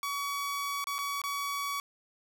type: tone with dropouts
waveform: sawtooth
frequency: 1132 Hz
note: C#6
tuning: 36 cents sharp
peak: -28 dBFS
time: 0.03-1.8 s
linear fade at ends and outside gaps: 1 ms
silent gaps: 0.842-0.87 / 0.983-0.988 / 1.217-1.238 s
effects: none